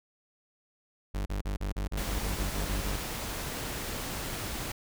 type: tone bursts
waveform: 40% pulse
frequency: 49.54 Hz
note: G1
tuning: 19 cents sharp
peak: -29 dBFS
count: 12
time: 1.14-2.965 s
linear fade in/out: 10 ms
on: 120 ms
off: 35 ms
type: noise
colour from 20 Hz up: pink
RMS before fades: -36 dBFS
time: 1.97-4.72 s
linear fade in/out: 5 ms
effects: none